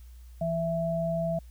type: tone pair together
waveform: sine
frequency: 165.68 / 662 Hz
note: E3 / E5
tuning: +9 / +7 cents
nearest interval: 2 octaves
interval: 2398 cents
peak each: -30 / -28 dBFS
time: 0.41-1.39 s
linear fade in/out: 5 ms
effects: added 60 Hz sine -45 dBFS peak until 1.5 s + white hiss -64 dBFS RMS until 1.5 s